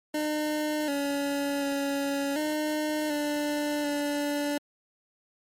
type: tone with pitch steps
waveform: 25% pulse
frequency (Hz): 303.3 / 282.7 / 279.9 / 304.7 / 295 / 290.3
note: D#4 / C#4 / C#4 / D#4 / D4 / D4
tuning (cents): -44 / +34 / +17 / -36 / +8 / -20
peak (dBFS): -23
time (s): 0.14-4.58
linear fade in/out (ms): 5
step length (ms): 740
effects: MP3 64 kbps